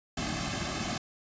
pink noise with comb filter, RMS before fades -33 dBFS, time 0.17-0.98 s, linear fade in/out 5 ms, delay 2.1 ms, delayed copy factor -0.95, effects resampled to 16000 Hz

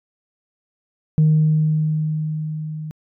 sine tone with level ramp, 155 Hz, D#3, 6 cents flat, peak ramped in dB -9 to -27 dBFS, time 1.18-2.91 s, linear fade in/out 0 ms, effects tanh soft clip ceiling -8 dBFS

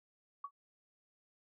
sine tone with exponential decay, 1129 Hz, C#6, 31 cents sharp, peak -36 dBFS, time 0.44-0.51 s, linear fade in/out 5 ms, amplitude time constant 15 ms, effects none

